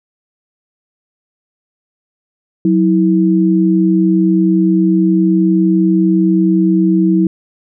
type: tone pair together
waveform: sine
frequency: 185 / 324.5 Hz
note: F#3 / E4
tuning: 0 / -27 cents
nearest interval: minor seventh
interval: 973 cents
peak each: -11 dBFS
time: 2.65-7.27 s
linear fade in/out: 2 ms
effects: none